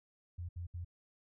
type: tone bursts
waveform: sine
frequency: 87.1 Hz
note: F2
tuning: 4 cents flat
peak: -39 dBFS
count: 3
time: 0.38-0.848 s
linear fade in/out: 10 ms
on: 110 ms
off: 69 ms
effects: none